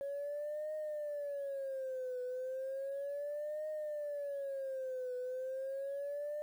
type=tone with vibrato; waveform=sine; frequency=555 Hz; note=C#5; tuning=2 cents sharp; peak=-36 dBFS; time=0.01-6.42 s; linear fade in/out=0 ms; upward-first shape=triangle; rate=0.34 Hz; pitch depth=190 cents each way; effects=tanh soft clip ceiling -34 dBFS + 11-bit